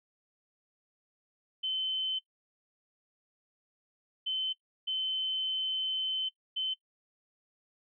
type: tone bursts at uneven times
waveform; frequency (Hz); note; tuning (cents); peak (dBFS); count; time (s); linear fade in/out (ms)
sine; 3064; G7; -40; -30; 4; 1.63-2.19 / 4.26-4.53 / 4.87-6.29 / 6.56-6.74; 10
effects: noise-tail reverb RT60 0.1 s tail -17 dB re dry